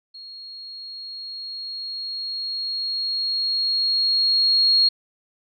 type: tone with level ramp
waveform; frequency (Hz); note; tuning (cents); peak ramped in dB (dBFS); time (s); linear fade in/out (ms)
sine; 4287; C8; +41; -37 to -13; 0.14-4.89; 10
effects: none